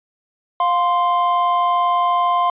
triangle tone pair together, 705 / 1042.9 Hz, F5 / C6, +16 / -6 cents, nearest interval perfect fifth, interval 678 cents, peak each -17 / -14 dBFS, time 0.6-2.5 s, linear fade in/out 2 ms, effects resampled to 8000 Hz

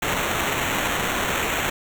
blue noise with sample-and-hold, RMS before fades -24 dBFS, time 0.02-1.7 s, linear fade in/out 5 ms, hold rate 4900 Hz, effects none

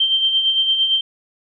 sine tone with tremolo, 3138 Hz, G7, 1 cent sharp, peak -12 dBFS, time 0-1.01 s, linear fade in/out 5 ms, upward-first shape sine, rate 8.8 Hz, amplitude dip 50%, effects none

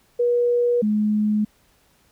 sine tone pair in turn, 482.3 / 211.5 Hz, B4 / G#3, -41 / +32 cents, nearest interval octave + major second, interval 1427 cents, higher first, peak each -16 / -17 dBFS, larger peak first, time 0.19-0.82 / 0.82-1.45 s, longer neither, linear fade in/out 10 ms, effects pink hiss -60 dBFS RMS until 2.11 s

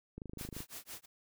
click train, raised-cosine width 3 ms, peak -31 dBFS, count 12, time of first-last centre 0.18-0.605 s, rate 25.9 Hz
white noise with tremolo, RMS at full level -45 dBFS, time 0.38-1.06 s, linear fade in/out 10 ms, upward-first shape sine, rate 5.9 Hz, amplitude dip 100%
effects none

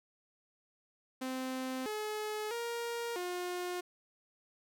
sawtooth tone with pitch steps, 259.3 / 426.1 / 469.5 / 357.6 Hz, C4 / G#4 / A#4 / F4, -15 / +44 / +12 / +41 cents, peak -32 dBFS, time 1.21-3.81 s, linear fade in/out 10 ms, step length 650 ms, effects none

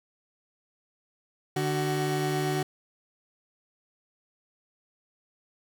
30% pulse tone pair together, 148.26 / 375 Hz, D3 / F#4, +17 / +23 cents, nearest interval octave + major third, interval 1606 cents, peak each -26 dBFS, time 1.56-2.63 s, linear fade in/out 5 ms, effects none

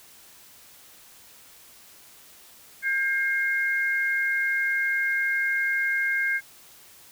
sine tone pair together, 1600 / 2136 Hz, G6 / C7, +35 / +35 cents, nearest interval perfect fourth, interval 500 cents, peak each -24 / -26 dBFS, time 2.82-6.41 s, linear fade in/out 50 ms, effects white hiss -51 dBFS RMS until 7.11 s

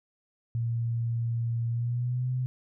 sine tone with pitch glide, 116.54 to 127.09 Hz, A#2 to C3, 0 to -50 cents, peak -26 dBFS, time 0.55-2.46 s, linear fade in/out 0 ms, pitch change +150 cents, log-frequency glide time 1.69-2.3 s, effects none

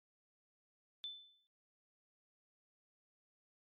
sine tone with exponential decay, 3520 Hz, A7, in tune, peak -39 dBFS, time 1.04-1.47 s, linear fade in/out 0 ms, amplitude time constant 93 ms, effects noise-tail reverb RT60 0.2 s tail -22 dB re dry + MP3 64 kbps

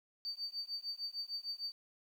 sine tone with tremolo, 4600 Hz, D8, 37 cents flat, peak -34 dBFS, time 0.25-1.72 s, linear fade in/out 0 ms, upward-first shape triangle, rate 6.6 Hz, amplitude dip 100%, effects tanh soft clip ceiling -33 dBFS + 11-bit

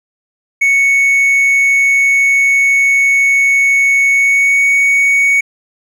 triangle tone with pitch glide, 2217 to 2232 Hz, C#7 to C#7, 0 to +11 cents, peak -6 dBFS, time 0.61-5.41 s, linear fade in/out 10 ms, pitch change +11 cents, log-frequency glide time 4.1-4.67 s, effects none

